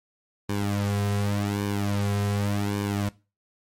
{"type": "tone with flanger", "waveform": "sawtooth", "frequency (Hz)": 101.5, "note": "G#2", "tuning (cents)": -39, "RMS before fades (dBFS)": -26, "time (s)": [0.49, 3.09], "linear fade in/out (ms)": 5, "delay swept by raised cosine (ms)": [1.5, 3.5], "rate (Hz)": 0.87, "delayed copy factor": -1, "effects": ["noise-tail reverb RT60 0.3 s tail -20 dB re dry", "MP3 64 kbps"]}